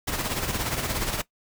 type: noise with tremolo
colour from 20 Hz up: pink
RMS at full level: -26 dBFS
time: 0.07-1.22 s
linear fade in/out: 10 ms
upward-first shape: sine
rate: 17 Hz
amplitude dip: 55%
effects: noise-tail reverb RT60 0.1 s tail -18 dB re dry